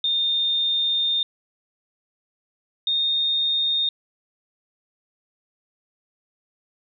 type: tone pair in turn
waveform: sine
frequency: 3638 / 3676 Hz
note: A#7 / A#7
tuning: -43 / -25 cents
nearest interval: unison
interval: 18 cents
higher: second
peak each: -19 dBFS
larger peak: neither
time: 0.04-1.23 / 2.87-3.89 s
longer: first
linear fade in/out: 2 ms
effects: none